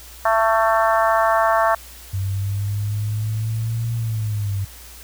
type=harmonic tone; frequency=223.2 Hz; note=A3; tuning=25 cents sharp; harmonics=3 / 4 / 5 / 6 / 7 / 8; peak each=-18 / -21 / -20 / -24 / -27 / -27 dBFS; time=0.25-1.75 s; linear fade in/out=5 ms
type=exponential two-way sweep; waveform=sine; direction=up then down; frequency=95.7 to 116.54 to 97.2 Hz; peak=-20 dBFS; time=2.13-4.65 s; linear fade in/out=10 ms; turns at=3.93 s
effects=added 60 Hz sine -42 dBFS peak until 5.03 s + white hiss -42 dBFS RMS until 5.03 s